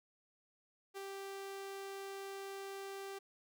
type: tone with ADSR envelope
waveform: sawtooth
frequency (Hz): 392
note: G4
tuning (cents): 0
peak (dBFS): -38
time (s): 0.94-3.19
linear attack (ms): 35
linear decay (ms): 5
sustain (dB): -2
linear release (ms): 11
effects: none